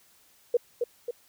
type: tone with echo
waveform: sine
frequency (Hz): 480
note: B4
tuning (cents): -49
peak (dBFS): -18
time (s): 0.54-0.57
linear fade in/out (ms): 5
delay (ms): 270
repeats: 2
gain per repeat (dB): -5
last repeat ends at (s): 1.11
effects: white hiss -61 dBFS RMS until 1.28 s